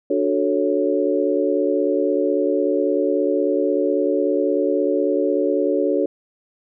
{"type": "chord", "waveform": "sine", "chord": "D major seventh", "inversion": "none", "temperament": "equal", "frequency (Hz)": [293.7, 370, 440, 554.4], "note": ["D4", "F#4", "A4", "C#5"], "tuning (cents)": [0, 0, 0, 0], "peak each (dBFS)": -22, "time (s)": [0.1, 6.06], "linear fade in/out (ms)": 5, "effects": []}